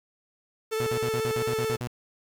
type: tone with vibrato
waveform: 45% pulse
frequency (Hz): 440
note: A4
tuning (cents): 0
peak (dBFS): -26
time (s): 0.71-1.77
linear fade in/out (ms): 20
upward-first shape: sine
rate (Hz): 16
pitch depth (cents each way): 18
type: tone bursts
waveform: sawtooth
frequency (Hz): 122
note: B2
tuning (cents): -21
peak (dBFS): -26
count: 10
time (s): 0.8-1.873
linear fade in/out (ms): 0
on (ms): 65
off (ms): 47
effects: 9-bit